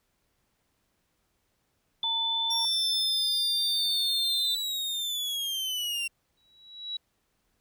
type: tone with pitch glide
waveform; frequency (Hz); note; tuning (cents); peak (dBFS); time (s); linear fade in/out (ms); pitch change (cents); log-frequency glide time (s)
sine; 3500 to 3603; A7 to A7; -10 to +40; -26; 2.03-4.55; 2; +50; 2.16-3.51
type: tone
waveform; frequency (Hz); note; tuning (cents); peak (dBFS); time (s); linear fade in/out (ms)
sine; 913; A#5; -36; -34; 2.04-2.65; 0
type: linear sweep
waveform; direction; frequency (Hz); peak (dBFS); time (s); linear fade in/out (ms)
40% pulse; down; 5588 to 2736; -28; 2.5-6.08; 10
type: tone with exponential growth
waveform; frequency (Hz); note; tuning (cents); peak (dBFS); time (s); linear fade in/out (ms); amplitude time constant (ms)
sine; 3900; B7; -23; -29; 6.37-6.97; 5; 130
effects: pink hiss -74 dBFS RMS until 7.6 s